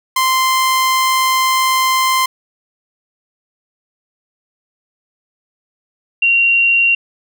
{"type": "tone pair in turn", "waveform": ["sawtooth", "sine"], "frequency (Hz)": [1042, 2756], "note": ["C6", "F7"], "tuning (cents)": [-7, -24], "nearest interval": "octave + perfect fourth", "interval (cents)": 1683, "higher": "second", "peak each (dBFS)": [-8, -9], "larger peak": "first", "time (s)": [[0.16, 2.26], [6.22, 6.95]], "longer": "first", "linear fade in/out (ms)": 5, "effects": []}